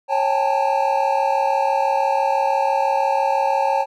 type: tone cluster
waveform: triangle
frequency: 548 / 792 / 858 / 898 Hz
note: C#5 / G5 / A5 / A5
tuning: -20 / +18 / -44 / +35 cents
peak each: -20 dBFS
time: 0.08-3.86 s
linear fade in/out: 50 ms
effects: none